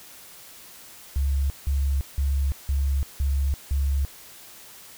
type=tone bursts; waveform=sine; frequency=69.3 Hz; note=C#2; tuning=in tune; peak=-20 dBFS; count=6; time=1.16-4.05 s; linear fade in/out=0 ms; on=340 ms; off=170 ms; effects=white hiss -46 dBFS RMS until 4.97 s